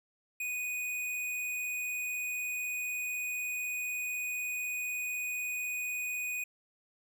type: tone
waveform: square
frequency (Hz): 2482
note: D#7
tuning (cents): -5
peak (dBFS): -34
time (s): 0.4-6.44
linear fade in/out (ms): 5
effects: none